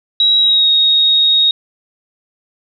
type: tone with pitch glide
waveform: sine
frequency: 3857 to 3752 Hz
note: B7 to A#7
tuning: -42 to +11 cents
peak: -8 dBFS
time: 0.2-1.51 s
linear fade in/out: 2 ms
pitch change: -47 cents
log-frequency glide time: 0.39-0.68 s
effects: none